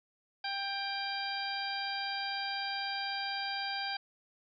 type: harmonic tone with a mistuned harmonic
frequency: 792 Hz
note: G5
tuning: 18 cents sharp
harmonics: 1 / 2 / 3 / 4 / 5 / 6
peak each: -38 / -40 / -43 / -43 / -45 / -40 dBFS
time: 0.44-3.97 s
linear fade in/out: 5 ms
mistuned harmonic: 5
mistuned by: -45 cents
effects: none